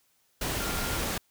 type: tone in noise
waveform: sine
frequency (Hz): 1396.9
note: F6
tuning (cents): 0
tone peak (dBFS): -38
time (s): 0.6-0.98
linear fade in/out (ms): 5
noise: pink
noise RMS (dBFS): -31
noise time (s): 0.41-1.18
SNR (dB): -10
effects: white hiss -69 dBFS RMS until 1.3 s